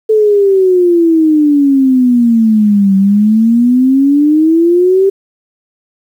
sine exponential two-way sweep, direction down then up, 440 to 192.1 to 394.6 Hz, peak -5 dBFS, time 0.09-5.1 s, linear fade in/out 10 ms, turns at 2.96 s, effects 7-bit

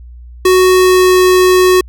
square tone with pitch glide, 370 to 367.9 Hz, F#4 to F#4, 0 to -10 cents, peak -6 dBFS, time 0.45-1.81 s, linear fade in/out 5 ms, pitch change -10 cents, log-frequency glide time 0.72-1.16 s, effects added 60 Hz sine -30 dBFS peak until 1.88 s

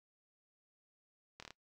slowing click train, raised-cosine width 0.2 ms, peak -30 dBFS, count 5, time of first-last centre 1.4-1.506 s, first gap 25 ms, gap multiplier 1.04, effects noise-tail reverb RT60 0.1 s tail -21 dB re dry

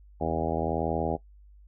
harmonic tone with a mistuned harmonic, 80.9 Hz, E2, 32 cents flat, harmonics 1 / 2 / 3 / 4 / 5 / 6 / 7 / 8 / 9 / 10, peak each -35 / -35 / -35 / -35 / -35 / -35 / -35 / -35 / -35 / -35 dBFS, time 0.2-1.17 s, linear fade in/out 20 ms, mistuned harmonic 1, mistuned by -68 cents, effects noise-tail reverb RT60 0.1 s tail -18 dB re dry + added 50 Hz sine -50 dBFS peak until 1.67 s

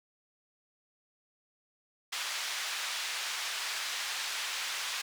white band-pass noise, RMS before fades -36 dBFS, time 2.12-5.02 s, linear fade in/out 10 ms, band 1100 to 4700 Hz, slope 12 dB/octave, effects none

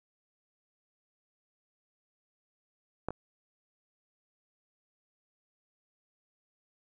clicks, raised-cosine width 1 ms, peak -18 / -24 dBFS, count 2, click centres 3.086 / 3.106 s, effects none

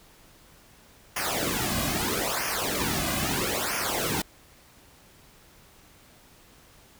pink noise with flanger, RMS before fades -28 dBFS, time 1.16-4.22 s, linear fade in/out 5 ms, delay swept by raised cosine 0.25 to 2.25 ms, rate 0.77 Hz, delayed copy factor -0.85, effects pink hiss -55 dBFS RMS until 6.99 s

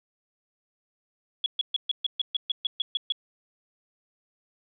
sine tone bursts, 3363 Hz, G#7, 21 cents sharp, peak -22 dBFS, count 12, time 1.44-3.122 s, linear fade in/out 2 ms, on 21 ms, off 130 ms, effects none

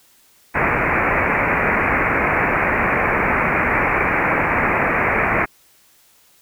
white low-pass noise, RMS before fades -18 dBFS, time 0.54-5.46 s, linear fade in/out 20 ms, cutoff 2400 Hz, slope 96 dB/octave, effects white hiss -54 dBFS RMS until 6.41 s

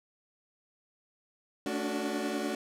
30% pulse chord, D major seventh, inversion second, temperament equal with one note detuned, 220 / 283.7 / 293.7 / 370 Hz, A3 / C#4 / D4 / F#4, 0 / +40 / 0 / 0 cents, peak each -34 dBFS, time 1.66-2.55 s, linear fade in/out 2 ms, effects low-pass 12000 Hz 12 dB/octave

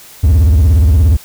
triangle tone with vibrato, 77.78 Hz, D#2, in tune, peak -3 dBFS, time 0.23-1.17 s, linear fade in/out 10 ms, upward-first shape sine, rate 17 Hz, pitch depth 300 cents each way, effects white hiss -37 dBFS RMS until 1.24 s

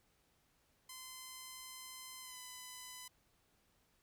5% pulse tone with pitch glide, 1031 to 1005.7 Hz, C6 to B5, -26 to +31 cents, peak -37 dBFS, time 0.89-3.08 s, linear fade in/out 5 ms, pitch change -43 cents, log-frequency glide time 2.21-2.38 s, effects pink hiss -75 dBFS RMS until 4.02 s

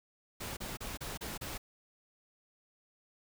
pink noise bursts, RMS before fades -41 dBFS, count 6, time 0.4-1.58 s, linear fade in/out 10 ms, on 170 ms, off 32 ms, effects none

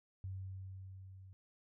sine tone with level ramp, 95 Hz, F#2, 46 cents sharp, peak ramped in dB -40 to -53 dBFS, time 0.24-1.33 s, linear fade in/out 0 ms, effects none

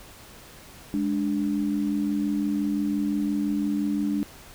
sine tone pair together, 207.3 / 293.1 Hz, G#3 / D4, -3 / -3 cents, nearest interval tritone, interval 600 cents, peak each -26 / -25 dBFS, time 0.94-4.23 s, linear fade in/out 0 ms, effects pink hiss -47 dBFS RMS until 4.54 s

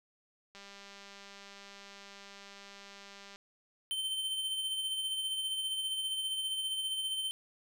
click train, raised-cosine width 0.2 ms, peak -34 dBFS, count 560, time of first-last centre 0.55-3.359 s, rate 199 Hz
square tone with tremolo, 3096 Hz, G7, 22 cents flat, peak -32 dBFS, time 3.91-7.31 s, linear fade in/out 0 ms, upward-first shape sine, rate 15 Hz, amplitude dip 40%
effects none

